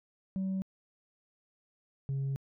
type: tone pair in turn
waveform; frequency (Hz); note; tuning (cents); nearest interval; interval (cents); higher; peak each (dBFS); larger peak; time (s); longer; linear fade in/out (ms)
sine; 190.6 / 136.66; G3 / C#3; -48 / -24; tritone; 576; first; -28; neither; 0.36-0.62 / 2.09-2.36; second; 0
effects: tanh soft clip ceiling -29 dBFS